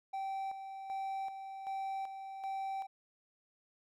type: tone with tremolo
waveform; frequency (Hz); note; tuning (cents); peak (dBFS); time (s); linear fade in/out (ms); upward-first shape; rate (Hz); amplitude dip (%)
triangle; 776; G5; -18; -34; 0.13-2.87; 10; square; 1.3; 55
effects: none